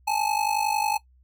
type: ring-modulated tone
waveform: square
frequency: 854 Hz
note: G#5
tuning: 48 cents sharp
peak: -20 dBFS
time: 0.07-0.98 s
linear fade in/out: 10 ms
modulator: 25.5 Hz
effects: noise-tail reverb RT60 0.1 s tail -18 dB re dry + added 63 Hz sine -55 dBFS peak until 1.23 s